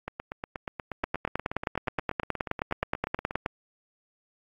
two click trains, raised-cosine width 0.5 ms, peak -11 / -18 dBFS, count 24 / 28, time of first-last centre 1.04-3.461 / 0.08-3.31 s, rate 9.5 / 8.36 Hz, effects AAC 48 kbps

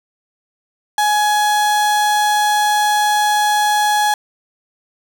35% pulse tone, 839 Hz, G#5, 17 cents sharp, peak -11 dBFS, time 0.98-4.14 s, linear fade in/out 2 ms, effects none

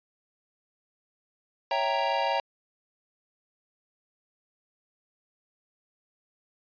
square chord, C# diminished seventh, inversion none, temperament equal, 554.4 / 659.3 / 784 / 932.3 Hz, C#5 / E5 / G5 / Bb5, 0 / 0 / 0 / 0 cents, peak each -32 / -33 / -31 / -29 dBFS, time 1.71-2.4 s, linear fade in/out 2 ms, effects resampled to 11025 Hz

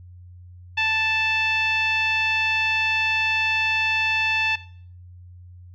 10% pulse tone with low-pass filter, 880 Hz, A5, in tune, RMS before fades -22 dBFS, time 0.77-4.56 s, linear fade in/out 10 ms, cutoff 2800 Hz, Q 2.7, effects noise-tail reverb RT60 0.5 s tail -17 dB re dry + added 89 Hz sine -41 dBFS peak until 5.74 s

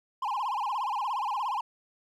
triangle tone with vibrato, 932.3 Hz, A#5, in tune, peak -26 dBFS, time 0.22-1.61 s, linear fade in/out 5 ms, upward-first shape sine, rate 17 Hz, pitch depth 250 cents each way, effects none

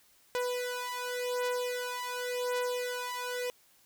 sawtooth beating tone pair, 493.9 / 494.8 Hz, B4 / B4, 0 / +3 cents, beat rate 0.9 Hz, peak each -31 dBFS, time 0.35-3.5 s, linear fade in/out 0 ms, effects white hiss -64 dBFS RMS until 3.85 s

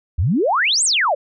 sine exponential two-way sweep, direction up then down, 68.9 to 8870 to 519 Hz, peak -14 dBFS, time 0.18-1.15 s, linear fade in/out 10 ms, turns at 0.84 s, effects none

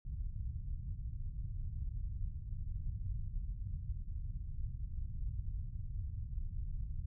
pink low-pass noise, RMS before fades -40 dBFS, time 0.05-7.06 s, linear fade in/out 5 ms, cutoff 110 Hz, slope 24 dB/octave, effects none

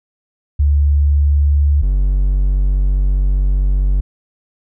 sine / triangle tone pair in turn, 72.2 / 47.61 Hz, D2 / G1, -29 / -50 cents, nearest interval perfect fifth, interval 721 cents, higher first, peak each -9 dBFS, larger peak neither, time 0.59-1.82 / 1.82-4.01 s, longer second, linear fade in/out 10 ms, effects none

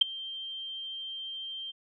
sine tone with ADSR envelope, 3153 Hz, G7, 9 cents sharp, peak -13 dBFS, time 0.01-1.72 s, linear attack 8 ms, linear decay 9 ms, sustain -23 dB, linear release 20 ms, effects none

